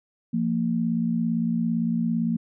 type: tone pair together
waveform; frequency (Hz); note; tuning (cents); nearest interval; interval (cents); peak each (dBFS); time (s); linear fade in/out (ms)
sine; 172.31 / 230; F3 / A#3; -23 / -23; perfect fourth; 500; -26 / -23; 0.33-2.37; 10
effects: none